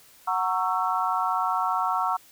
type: chord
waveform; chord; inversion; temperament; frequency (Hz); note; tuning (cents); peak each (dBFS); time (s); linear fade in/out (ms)
sine; F# dominant seventh; none; just; 740 / 925 / 1110 / 1332; F#5 / A#5 / C#6 / E6; 0 / -14 / +2 / +18; -28; 0.27-2.17; 10
effects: white hiss -54 dBFS RMS until 2.31 s